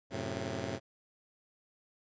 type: chord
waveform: 10% pulse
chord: F# diminished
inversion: none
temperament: just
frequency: 92.5 / 111 / 133.2 Hz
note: F#2 / A2 / C3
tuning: 0 / +16 / +31 cents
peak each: -32 dBFS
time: 0.1-0.8 s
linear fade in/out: 50 ms
effects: resampled to 16000 Hz